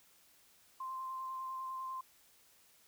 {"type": "tone with vibrato", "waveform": "sine", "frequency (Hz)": 1046.5, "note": "C6", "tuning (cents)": 0, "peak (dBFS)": -39, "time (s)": [0.8, 2.01], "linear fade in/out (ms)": 5, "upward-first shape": "square", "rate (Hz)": 10, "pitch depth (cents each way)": 9, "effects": ["white hiss -66 dBFS RMS until 2.87 s"]}